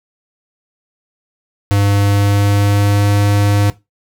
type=tone with pitch glide; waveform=square; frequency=100.7 to 101.93 Hz; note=G2 to G#2; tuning=+47 to -32 cents; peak=-11 dBFS; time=1.71-3.7 s; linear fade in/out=0 ms; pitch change=+21 cents; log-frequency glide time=1.92-3.12 s; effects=noise-tail reverb RT60 0.2 s tail -17 dB re dry